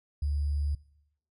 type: tone with sample-and-hold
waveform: sine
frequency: 72.5 Hz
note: D2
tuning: 22 cents flat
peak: -26 dBFS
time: 0.22-0.75 s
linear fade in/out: 5 ms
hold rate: 4900 Hz
effects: noise-tail reverb RT60 0.8 s tail -22 dB re dry + resampled to 24000 Hz